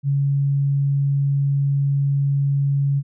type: tone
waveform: sine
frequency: 140 Hz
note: C#3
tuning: 18 cents sharp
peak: -16 dBFS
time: 0.03-3.03 s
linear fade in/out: 50 ms
effects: none